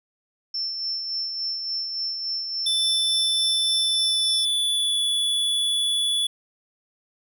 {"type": "tone with tremolo", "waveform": "sine", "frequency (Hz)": 5360, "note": "E8", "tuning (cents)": 28, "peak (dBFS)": -24, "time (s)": [0.54, 4.45], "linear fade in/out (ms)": 5, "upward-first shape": "sine", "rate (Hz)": 3.5, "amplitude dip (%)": 40}
{"type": "tone with pitch glide", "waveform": "square", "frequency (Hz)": [3520, 3428], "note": ["A7", "A7"], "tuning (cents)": [0, -46], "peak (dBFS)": -21, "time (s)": [2.66, 6.27], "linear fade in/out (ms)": 5, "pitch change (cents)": -46, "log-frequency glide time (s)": [3.84, 5.02]}
{"effects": []}